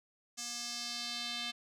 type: tone with band-pass filter sweep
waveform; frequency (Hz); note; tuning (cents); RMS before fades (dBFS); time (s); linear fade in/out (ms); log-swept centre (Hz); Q
square; 238.5; A#3; +40; -40; 0.37-1.52; 20; 6400 to 3500; 2.5
effects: none